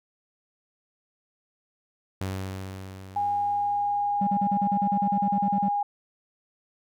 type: tone with exponential decay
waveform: sawtooth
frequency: 95.2 Hz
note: F#2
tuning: 50 cents sharp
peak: -24 dBFS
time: 2.21-4.84 s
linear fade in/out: 0 ms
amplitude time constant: 570 ms
type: tone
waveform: sine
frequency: 817 Hz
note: G#5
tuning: 29 cents flat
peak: -23 dBFS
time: 3.16-5.83 s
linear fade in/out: 5 ms
type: tone bursts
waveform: triangle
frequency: 196 Hz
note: G3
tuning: in tune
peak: -22 dBFS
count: 15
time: 4.21-5.686 s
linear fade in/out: 5 ms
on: 62 ms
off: 39 ms
effects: none